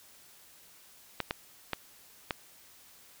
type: clicks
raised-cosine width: 0.3 ms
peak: -14 dBFS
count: 4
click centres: 1.203 / 1.309 / 1.733 / 2.308 s
effects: white hiss -57 dBFS RMS until 3.2 s